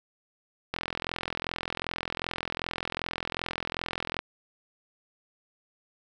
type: click train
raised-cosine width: 0.3 ms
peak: -14 dBFS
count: 148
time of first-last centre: 0.74-4.191 s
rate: 42.6 Hz
effects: none